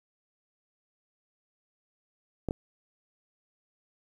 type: clicks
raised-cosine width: 2 ms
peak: -17 dBFS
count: 2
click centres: 2.487 / 2.509 s
effects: 9-bit